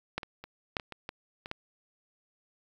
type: clicks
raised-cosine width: 0.3 ms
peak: -15 / -24 / -27 / -13 / -23 / -25 / -21 / -24 / -19 dBFS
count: 9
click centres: 0.18 / 0.232 / 0.44 / 0.768 / 0.798 / 0.923 / 1.091 / 1.459 / 1.514 s
effects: 9-bit